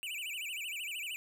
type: tone with vibrato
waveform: square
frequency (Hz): 2629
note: E7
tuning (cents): -5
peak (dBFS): -38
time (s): 0.03-1.16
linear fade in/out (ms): 0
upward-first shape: sine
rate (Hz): 13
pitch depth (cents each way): 240
effects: none